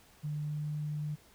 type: tone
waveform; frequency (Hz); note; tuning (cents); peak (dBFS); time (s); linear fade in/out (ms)
sine; 149.9; D3; +36; -33; 0.23-1.16; 20
effects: pink hiss -61 dBFS RMS until 1.34 s